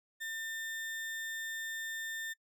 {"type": "tone", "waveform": "35% pulse", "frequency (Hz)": 1800, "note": "A6", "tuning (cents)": 39, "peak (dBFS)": -36, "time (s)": [0.2, 2.34], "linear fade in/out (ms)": 20, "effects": ["noise-tail reverb RT60 0.1 s tail -25 dB re dry"]}